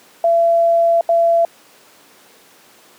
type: tone bursts at uneven times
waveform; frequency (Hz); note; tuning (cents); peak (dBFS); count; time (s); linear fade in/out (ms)
sine; 675; E5; +41; -10; 2; 0.24-1.01 / 1.09-1.45; 2
effects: pink hiss -47 dBFS RMS until 2.98 s + high-pass 300 Hz 12 dB/octave